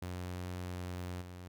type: tone with level steps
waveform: sawtooth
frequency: 89.9 Hz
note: F#2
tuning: 49 cents flat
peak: -35 / -42 dBFS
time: 0.02-1.48 s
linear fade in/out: 5 ms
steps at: 1.21 s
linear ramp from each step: 10 ms
effects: none